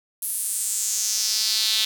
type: tone with high-pass filter sweep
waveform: sawtooth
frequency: 218.8 Hz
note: A3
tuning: 9 cents flat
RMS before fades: -24 dBFS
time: 0.22-1.85 s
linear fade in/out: 5 ms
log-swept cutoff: 11000 to 3600 Hz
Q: 3.5
effects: none